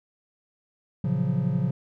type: chord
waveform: triangle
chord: Gb major seventh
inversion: first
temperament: just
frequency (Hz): 115.62 / 138.75 / 173.43 / 185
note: Bb2 / Db3 / F3 / Gb3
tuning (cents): -14 / +2 / -12 / 0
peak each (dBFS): -29 / -24 / -25 / -28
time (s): 1.04-1.71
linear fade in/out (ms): 5
effects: none